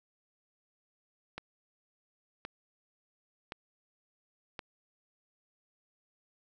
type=click train; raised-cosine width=0.3 ms; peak=-23 dBFS; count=4; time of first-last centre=1.38-4.592 s; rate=0.934 Hz; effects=none